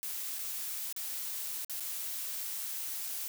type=noise with dropouts; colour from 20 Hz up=blue; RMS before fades=-38 dBFS; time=0.03-3.28 s; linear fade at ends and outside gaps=0 ms; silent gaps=0.386-0.39 / 0.926-0.963 / 1.647-1.696 / 1.799-1.805 s; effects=none